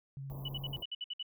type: tone with vibrato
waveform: sine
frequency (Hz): 136.8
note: C#3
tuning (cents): -23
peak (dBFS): -40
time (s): 0.17-0.77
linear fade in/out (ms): 0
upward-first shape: sine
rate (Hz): 15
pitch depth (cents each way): 17
type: band-stop noise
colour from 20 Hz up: pink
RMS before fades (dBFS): -49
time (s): 0.3-0.83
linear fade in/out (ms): 0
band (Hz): 1100 to 12000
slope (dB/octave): 96
type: tone bursts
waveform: sine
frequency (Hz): 2960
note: F#7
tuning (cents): 0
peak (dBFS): -36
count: 9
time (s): 0.45-1.228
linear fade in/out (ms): 5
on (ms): 34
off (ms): 59
effects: none